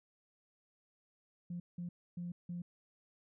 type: tone bursts at uneven times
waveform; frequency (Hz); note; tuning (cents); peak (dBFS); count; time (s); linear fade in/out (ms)
sine; 174.61; F3; 0; -38; 4; 1.5-1.6 / 1.78-1.89 / 2.17-2.32 / 2.49-2.62; 5
effects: tanh soft clip ceiling -34 dBFS